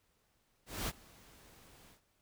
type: noise with ADSR envelope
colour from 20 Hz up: pink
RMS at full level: -36 dBFS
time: 0.66-2.01 s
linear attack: 220 ms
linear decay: 39 ms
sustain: -24 dB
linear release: 99 ms
effects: pink hiss -75 dBFS RMS until 2.21 s